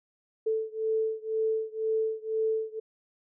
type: beating tone pair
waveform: sine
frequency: 440 / 442 Hz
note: A4 / A4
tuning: 0 / +8 cents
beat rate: 2 Hz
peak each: -29 / -30 dBFS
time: 0.46-2.8 s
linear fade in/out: 10 ms
effects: none